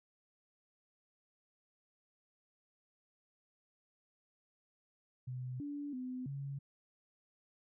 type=tone with pitch steps; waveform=sine; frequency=126.6 / 288.6 / 253.9 / 139.1 Hz; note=B2 / D4 / B3 / C#3; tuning=+43 / -30 / +48 / +6 cents; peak=-39 dBFS; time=5.27-6.59 s; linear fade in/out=10 ms; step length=330 ms; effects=none